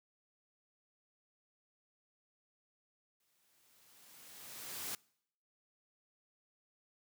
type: noise with exponential growth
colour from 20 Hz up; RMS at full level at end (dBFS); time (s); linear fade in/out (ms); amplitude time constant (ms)
white; -40; 3.2-4.95; 2; 380
effects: noise-tail reverb RT60 0.7 s tail -25 dB re dry + high-pass 80 Hz 12 dB/octave